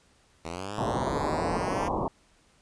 5% pulse linear sweep, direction up, 79 to 202.2 Hz, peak -23 dBFS, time 0.44-1.89 s, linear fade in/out 20 ms
white low-pass noise, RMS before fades -29 dBFS, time 0.78-2.08 s, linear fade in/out 2 ms, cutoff 1100 Hz, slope 96 dB/octave
effects pink hiss -63 dBFS RMS until 2.61 s + resampled to 22050 Hz

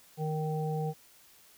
harmonic tone, 155.2 Hz, D#3, 4 cents flat, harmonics 1 / 3 / 5, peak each -31 / -36 / -38 dBFS, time 0.17-0.94 s, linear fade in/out 50 ms, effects white hiss -59 dBFS RMS until 1.57 s

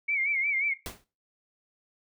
sine tone with vibrato, 2217 Hz, C#7, in tune, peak -25 dBFS, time 0.08-0.74 s, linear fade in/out 10 ms, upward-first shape sine, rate 5.6 Hz, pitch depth 95 cents each way
pink noise with exponential decay, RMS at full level -33 dBFS, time 0.86-1.04 s, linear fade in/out 0 ms, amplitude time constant 39 ms
effects noise-tail reverb RT60 0.3 s tail -17 dB re dry

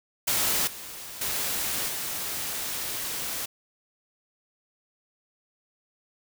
white noise with level steps, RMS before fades -25 / -40 / -29 / -32 dBFS, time 0.27-3.46 s, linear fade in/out 10 ms, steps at 0.67 / 1.21 / 1.88 s, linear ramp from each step 5 ms, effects none

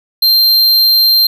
square tone, 4163 Hz, C8, 10 cents flat, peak -7 dBFS, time 0.22-1.27 s, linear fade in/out 5 ms, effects none

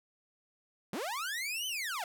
sawtooth linear two-way sweep, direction up then down, 155.5 to 3090 to 650 Hz, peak -31 dBFS, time 0.93-2.04 s, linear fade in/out 2 ms, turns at 1.67 s, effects none

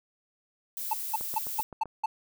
violet noise, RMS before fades -35 dBFS, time 0.77-1.63 s, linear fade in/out 0 ms
triangle tone bursts, 880 Hz, A5, in tune, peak -22 dBFS, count 6, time 0.91-2.06 s, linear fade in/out 5 ms, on 25 ms, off 200 ms
click train, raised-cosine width 1 ms, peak -28 dBFS, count 6, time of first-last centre 1.21-1.857 s, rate 7.73 Hz
effects none

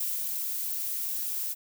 violet noise with ADSR envelope, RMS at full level -30 dBFS, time 0-1.55 s, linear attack 6 ms, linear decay 230 ms, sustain -2 dB, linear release 34 ms, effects none

